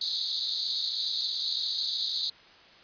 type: band-pass noise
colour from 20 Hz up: white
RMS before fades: -31 dBFS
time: 0.01-2.3 s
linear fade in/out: 5 ms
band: 3700 to 4600 Hz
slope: 96 dB/octave
effects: white hiss -54 dBFS RMS until 2.83 s + resampled to 11025 Hz